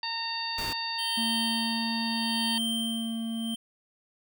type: harmonic tone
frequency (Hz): 917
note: A#5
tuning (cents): -29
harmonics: 1 / 2 / 3 / 4 / 5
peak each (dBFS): -36 / -39 / -39 / -40 / -33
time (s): 0.03-2.58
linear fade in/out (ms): 2
type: noise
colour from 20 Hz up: pink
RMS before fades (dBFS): -37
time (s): 0.58-0.73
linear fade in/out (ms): 2
type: tone with tremolo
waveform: square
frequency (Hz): 3136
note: G7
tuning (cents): 0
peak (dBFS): -29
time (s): 0.98-3.56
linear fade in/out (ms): 10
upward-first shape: sine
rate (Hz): 0.77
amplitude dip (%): 80
type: tone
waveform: triangle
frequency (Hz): 227.1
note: A#3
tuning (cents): -45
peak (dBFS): -28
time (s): 1.17-3.55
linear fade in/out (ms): 10
effects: none